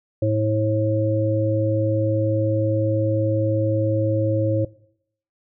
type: harmonic tone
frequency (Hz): 108.2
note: A2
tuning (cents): -29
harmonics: 1 / 3 / 5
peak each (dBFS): -20 / -24 / -21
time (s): 0.22-4.65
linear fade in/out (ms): 5
effects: noise-tail reverb RT60 0.7 s tail -21 dB re dry